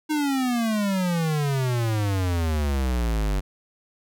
square exponential sweep, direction down, 311.1 to 47.24 Hz, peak -22 dBFS, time 0.09-3.41 s, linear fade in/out 20 ms, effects none

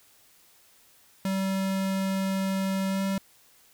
square tone with pitch glide, 192.4 to 194.19 Hz, G3 to G3, -32 to -16 cents, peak -26 dBFS, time 1.25-3.18 s, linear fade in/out 2 ms, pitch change +16 cents, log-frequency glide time 2.89-3.02 s, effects white hiss -59 dBFS RMS until 3.73 s

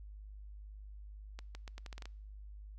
accelerating click train, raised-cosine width 0.2 ms, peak -30 dBFS, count 9, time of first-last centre 1.39-2.056 s, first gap 160 ms, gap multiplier 0.8, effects noise-tail reverb RT60 0.7 s tail -25 dB re dry + added 51 Hz sine -47 dBFS peak until 2.78 s

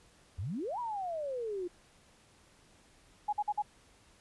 sine exponential two-way sweep, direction up then down, 77.78 to 998 to 343.5 Hz, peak -34 dBFS, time 0.38-1.68 s, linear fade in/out 10 ms, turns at 0.79 s
sine tone bursts, 833 Hz, G#5, 5 cents sharp, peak -28 dBFS, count 4, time 3.28-3.623 s, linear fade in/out 10 ms, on 49 ms, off 49 ms
effects pink hiss -63 dBFS RMS until 4.2 s + resampled to 24000 Hz

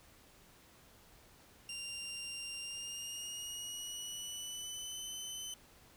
20% pulse tone with pitch glide, 2786 to 3038 Hz, F7 to F#7, -5 to +45 cents, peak -36 dBFS, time 1.69-5.54 s, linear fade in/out 2 ms, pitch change +150 cents, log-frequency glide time 2.6-5.04 s, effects pink hiss -62 dBFS RMS until 5.96 s

